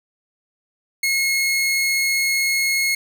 sawtooth tone, 2167 Hz, C#7, 40 cents flat, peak -14 dBFS, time 1.03-2.95 s, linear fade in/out 5 ms, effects none

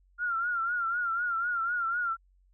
sine tone with vibrato, 1396.9 Hz, F6, in tune, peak -27 dBFS, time 0.18-2.17 s, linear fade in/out 50 ms, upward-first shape triangle, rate 4 Hz, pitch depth 96 cents each way, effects added 46 Hz sine -61 dBFS peak until 2.53 s

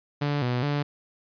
sawtooth tone with vibrato, 133.8 Hz, C3, 39 cents sharp, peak -20 dBFS, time 0.21-0.83 s, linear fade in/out 10 ms, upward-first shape square, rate 2.4 Hz, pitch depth 140 cents each way, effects resampled to 11025 Hz

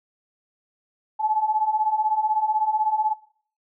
sine beating tone pair, 850 / 866 Hz, G#5 / A5, +40 / -28 cents, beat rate 16 Hz, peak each -25 / -21 dBFS, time 1.19-3.14 s, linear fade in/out 20 ms, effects noise-tail reverb RT60 0.5 s tail -17 dB re dry

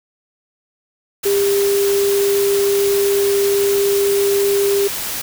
sine tone in noise, 400 Hz, G4, 35 cents sharp, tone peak -13 dBFS, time 1.25-4.88 s, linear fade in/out 10 ms, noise white, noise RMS -24 dBFS, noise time 1.23-5.22 s, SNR +8 dB, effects none

